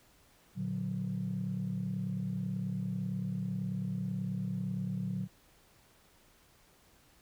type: chord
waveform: sine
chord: Bb augmented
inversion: none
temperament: equal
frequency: 116.54 / 146.83 / 185 Hz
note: Bb2 / D3 / F#3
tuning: 0 / 0 / 0 cents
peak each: -38 / -38 / -34 dBFS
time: 0.55-5.28 s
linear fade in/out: 50 ms
effects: tanh soft clip ceiling -26 dBFS + pink hiss -64 dBFS RMS until 7.21 s